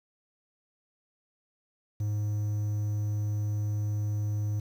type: tone with quantisation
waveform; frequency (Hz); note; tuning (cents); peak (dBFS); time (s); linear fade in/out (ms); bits
triangle; 104.8; G#2; +16; -25; 2-4.6; 5; 9
effects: none